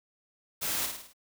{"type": "noise with echo", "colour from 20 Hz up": "white", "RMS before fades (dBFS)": -32, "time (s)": [0.61, 0.87], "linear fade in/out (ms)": 20, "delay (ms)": 53, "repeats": 5, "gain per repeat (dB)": -5, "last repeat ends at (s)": 1.135, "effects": []}